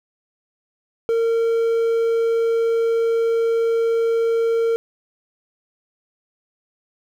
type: tone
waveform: triangle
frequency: 458.4 Hz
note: A#4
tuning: 29 cents flat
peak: -14 dBFS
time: 1.09-4.76 s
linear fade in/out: 0 ms
effects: 8-bit